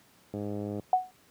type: click train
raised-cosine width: 2 ms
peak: -22 dBFS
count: 48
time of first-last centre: 0.34-0.796 s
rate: 103 Hz
type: tone with exponential decay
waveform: sine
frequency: 740 Hz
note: F#5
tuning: in tune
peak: -16 dBFS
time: 0.93-1.11 s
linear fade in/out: 2 ms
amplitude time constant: 39 ms
effects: pink hiss -61 dBFS RMS until 1.3 s + high-pass 100 Hz 12 dB/octave